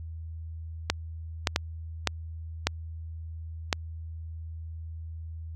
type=clicks; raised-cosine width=0.2 ms; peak=-5 dBFS; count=6; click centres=0.9 / 1.472 / 1.561 / 2.073 / 2.67 / 3.728 s; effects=added 81 Hz sine -36 dBFS peak until 5.55 s